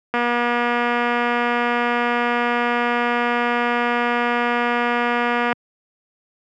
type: click train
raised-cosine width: 0.5 ms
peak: -6 dBFS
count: 1294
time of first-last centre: 0.14-5.527 s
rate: 240 Hz
effects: high-pass 150 Hz 12 dB/octave